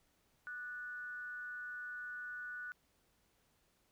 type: tone with amplitude modulation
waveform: sine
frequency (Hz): 1473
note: F#6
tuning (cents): -8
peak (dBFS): -40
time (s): 0.47-2.72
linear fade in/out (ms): 0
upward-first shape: sine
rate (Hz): 280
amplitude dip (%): 50
effects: pink hiss -75 dBFS RMS until 3.91 s

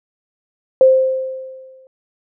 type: tone with exponential decay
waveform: sine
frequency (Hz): 523.3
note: C5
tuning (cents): 0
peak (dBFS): -4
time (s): 0.81-1.87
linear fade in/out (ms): 1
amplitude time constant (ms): 230
effects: none

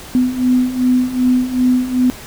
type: beating tone pair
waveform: sine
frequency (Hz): 250.1 / 252.7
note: B3 / B3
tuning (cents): +22 / +40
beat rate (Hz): 2.6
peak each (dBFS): -17 / -13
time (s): 0.15-2.1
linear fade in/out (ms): 0
effects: pink hiss -34 dBFS RMS until 2.26 s

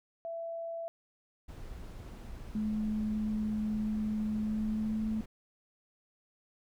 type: tone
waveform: sine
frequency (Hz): 667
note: E5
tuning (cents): +20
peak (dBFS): -36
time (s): 0.25-0.88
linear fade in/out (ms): 0
type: noise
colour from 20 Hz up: brown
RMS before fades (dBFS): -44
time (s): 1.48-5.26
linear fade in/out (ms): 10
type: tone with pitch glide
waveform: sine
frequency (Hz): 214.3 to 218.2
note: A3 to A3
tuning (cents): -45 to -14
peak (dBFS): -30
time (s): 2.55-5.21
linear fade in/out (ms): 2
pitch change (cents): +31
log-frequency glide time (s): 4.38-5.1
effects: none

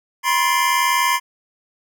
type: tone cluster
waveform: square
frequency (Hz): 975 / 1055 / 1735 / 2085 / 2344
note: B5 / C6 / A6 / C7 / D7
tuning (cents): -23 / +14 / -25 / -7 / -4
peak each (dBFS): -21 / -20 / -27 / -23 / -29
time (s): 0.23-1.2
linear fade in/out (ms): 50
effects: none

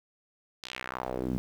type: tone with band-pass filter sweep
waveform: sawtooth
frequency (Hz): 63.4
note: B1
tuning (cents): +46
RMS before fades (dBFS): -35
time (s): 0.63-1.38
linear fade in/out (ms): 0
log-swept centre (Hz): 4400 to 190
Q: 2.2
effects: 9-bit

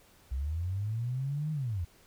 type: linear two-way sweep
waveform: sine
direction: up then down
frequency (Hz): 61.74 to 157.2 to 77.8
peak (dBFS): -30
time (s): 0.31-1.85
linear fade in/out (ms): 10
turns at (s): 1.52
effects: pink hiss -61 dBFS RMS until 2.06 s

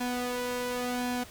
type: tone with flanger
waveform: sawtooth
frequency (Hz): 246.9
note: B3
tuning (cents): 0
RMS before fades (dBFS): -32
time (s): 0-1.24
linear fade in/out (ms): 10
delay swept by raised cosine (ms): 1.2 to 2.15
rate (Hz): 0.92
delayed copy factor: +0.6
effects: pink hiss -49 dBFS RMS until 1.3 s

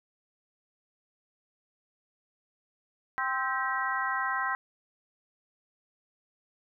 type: harmonic tone with a mistuned harmonic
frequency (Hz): 261.6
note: C4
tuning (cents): 0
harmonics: 3 / 4 / 5 / 6 / 7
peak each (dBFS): -36 / -32 / -35 / -33 / -35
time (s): 3.18-4.55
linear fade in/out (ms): 0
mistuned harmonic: 7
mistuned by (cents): +79
effects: none

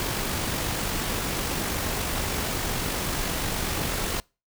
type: noise with amplitude modulation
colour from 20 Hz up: pink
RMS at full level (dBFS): -27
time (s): 0-4.2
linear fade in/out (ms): 0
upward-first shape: sine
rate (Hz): 48.3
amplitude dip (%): 25
effects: noise-tail reverb RT60 0.3 s tail -26 dB re dry

